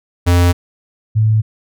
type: tone pair in turn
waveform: square / sine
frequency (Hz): 87.8 / 109.12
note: F2 / A2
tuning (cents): +10 / -14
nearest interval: major third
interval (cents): 376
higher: second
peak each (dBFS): -9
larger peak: neither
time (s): 0.26-0.53 / 1.15-1.42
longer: neither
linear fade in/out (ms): 20
effects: none